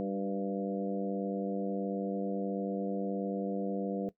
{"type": "harmonic tone with a mistuned harmonic", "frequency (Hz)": 98.5, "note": "G2", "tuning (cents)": 9, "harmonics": [2, 3, 4, 5, 6, 7], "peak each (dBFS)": [-35, -38, -41, -37, -44, -44], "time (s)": [0, 4.09], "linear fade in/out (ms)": 0, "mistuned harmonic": 4, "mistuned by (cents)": -40, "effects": ["noise-tail reverb RT60 0.1 s tail -17 dB re dry"]}